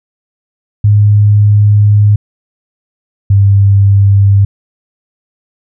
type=tone pair in turn; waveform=sine; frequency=103.83 / 99.46 Hz; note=G#2 / G2; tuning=0 / +26 cents; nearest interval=minor second; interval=74 cents; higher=first; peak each=-3 dBFS; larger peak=neither; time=0.84-2.16 / 3.3-4.45 s; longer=first; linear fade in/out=5 ms; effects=none